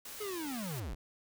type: noise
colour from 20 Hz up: white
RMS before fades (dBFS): -46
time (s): 0.05-0.8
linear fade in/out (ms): 5
type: linear sweep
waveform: square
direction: down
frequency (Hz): 433.6 to 33.54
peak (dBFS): -38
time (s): 0.2-0.95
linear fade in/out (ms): 10
effects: none